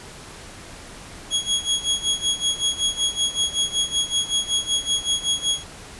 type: tone with tremolo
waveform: sawtooth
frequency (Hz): 3322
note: G#7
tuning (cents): 0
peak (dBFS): -14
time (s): 1.3-5.64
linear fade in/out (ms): 50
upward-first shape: sine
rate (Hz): 5.3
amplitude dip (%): 85
effects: pink hiss -40 dBFS RMS until 5.99 s + resampled to 24000 Hz